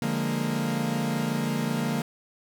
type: chord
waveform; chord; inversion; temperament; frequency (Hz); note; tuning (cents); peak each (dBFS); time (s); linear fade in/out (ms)
40% pulse; Bb dominant seventh; first; equal; 146.83 / 174.61 / 207.7 / 233.1; D3 / F3 / Ab3 / Bb3; 0 / 0 / 0 / 0; -30 / -32 / -32 / -28; 0.02-2.02; 2
effects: none